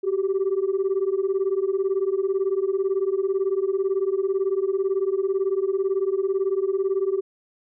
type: beating tone pair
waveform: sine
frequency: 378 / 396 Hz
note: F#4 / G4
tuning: +37 / +18 cents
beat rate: 18 Hz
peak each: -22 dBFS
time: 0.03-7.21 s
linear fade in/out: 20 ms
effects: tanh soft clip ceiling -16 dBFS